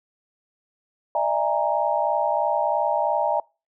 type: tone cluster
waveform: sine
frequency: 601 / 664 / 822 / 932 Hz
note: D5 / E5 / G#5 / A#5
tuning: +40 / +12 / -18 / -1 cents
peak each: -25 dBFS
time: 1.15-3.4 s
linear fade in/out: 2 ms
effects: noise-tail reverb RT60 0.3 s tail -26 dB re dry